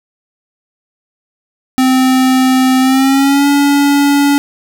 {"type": "tone with pitch glide", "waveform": "square", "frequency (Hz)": [259.1, 284.2], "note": ["C4", "C#4"], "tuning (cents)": [-17, 43], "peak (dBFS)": -8, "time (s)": [1.78, 4.38], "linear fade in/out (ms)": 0, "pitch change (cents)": 160, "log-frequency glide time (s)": [2.8, 3.47], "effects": []}